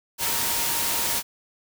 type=tone in noise; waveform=sine; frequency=932.3 Hz; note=A#5; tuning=in tune; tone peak=-36 dBFS; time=0.18-1.23 s; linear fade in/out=50 ms; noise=white; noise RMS=-25 dBFS; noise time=0.18-1.23 s; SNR=-14 dB; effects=none